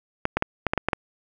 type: clicks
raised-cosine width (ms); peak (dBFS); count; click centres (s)
0.5; -6; 8; 0.254 / 0.37 / 0.424 / 0.667 / 0.735 / 0.777 / 0.886 / 0.932
effects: none